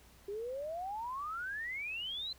sine exponential sweep, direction up, 392 to 4134 Hz, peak -37 dBFS, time 0.28-2.33 s, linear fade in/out 5 ms, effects added 60 Hz sine -62 dBFS peak until 2.38 s + pink hiss -62 dBFS RMS until 2.38 s

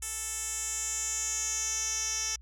10% pulse tone with band-pass filter sweep, 440 Hz, A4, in tune, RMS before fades -33 dBFS, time 0.02-2.36 s, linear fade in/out 5 ms, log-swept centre 8700 to 5600 Hz, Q 4.3, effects added 60 Hz sine -48 dBFS peak until 2.41 s

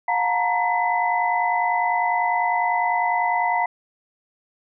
sine tone cluster, 717 / 891 / 941 / 2009 Hz, F5 / A5 / A#5 / B6, +45 / +22 / +16 / +29 cents, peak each -23 / -27 / -22 / -26 dBFS, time 0.08-3.66 s, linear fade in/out 5 ms, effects none

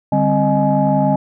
sine tone cluster, 147.3 / 198 / 264.5 / 617 / 842 Hz, D3 / G3 / C4 / D#5 / G#5, +6 / +18 / +19 / -15 / +24 cents, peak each -18 dBFS, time 0.12-1.16 s, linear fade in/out 5 ms, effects tanh soft clip ceiling -3 dBFS

